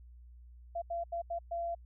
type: tone bursts at uneven times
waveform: sine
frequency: 682 Hz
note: F5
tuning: 41 cents flat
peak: -33 dBFS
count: 5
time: 0.75-0.82 / 0.9-1.04 / 1.12-1.22 / 1.3-1.39 / 1.51-1.75 s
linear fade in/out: 10 ms
effects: added 60 Hz sine -51 dBFS peak until 1.85 s